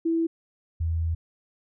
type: tone pair in turn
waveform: sine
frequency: 329.6 / 82.14 Hz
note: E4 / E2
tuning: 0 / -6 cents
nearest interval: 2 octaves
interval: 2406 cents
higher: first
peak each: -21 / -23 dBFS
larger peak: first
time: 0.05-0.27 / 0.8-1.15 s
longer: second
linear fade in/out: 10 ms
effects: none